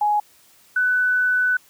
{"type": "tone pair in turn", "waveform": "sine", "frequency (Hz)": [835, 1496], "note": ["G#5", "F#6"], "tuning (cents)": [9, 19], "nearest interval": "minor seventh", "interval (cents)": 1010, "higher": "second", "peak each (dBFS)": -16, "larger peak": "neither", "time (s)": [[0.01, 0.2], [0.76, 1.57]], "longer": "second", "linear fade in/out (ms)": 5, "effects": ["white hiss -54 dBFS RMS until 1.69 s", "high-pass 60 Hz 12 dB/octave"]}